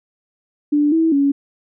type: tone with pitch steps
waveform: sine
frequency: 293.9 / 324.8 / 280.5 Hz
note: D4 / E4 / C#4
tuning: +1 / -26 / +21 cents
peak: -12 dBFS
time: 0.72-1.32 s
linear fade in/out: 10 ms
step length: 200 ms
effects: none